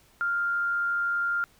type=tone with frequency modulation; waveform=sine; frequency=1396.9 Hz; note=F6; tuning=in tune; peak=-24 dBFS; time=0.21-1.44 s; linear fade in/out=0 ms; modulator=88.5 Hz; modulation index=0.24; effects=pink hiss -60 dBFS RMS until 1.59 s